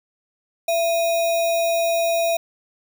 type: tone with sample-and-hold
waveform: sine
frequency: 670 Hz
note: E5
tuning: 28 cents sharp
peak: -17 dBFS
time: 0.68-2.37 s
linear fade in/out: 5 ms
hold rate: 3150 Hz
effects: none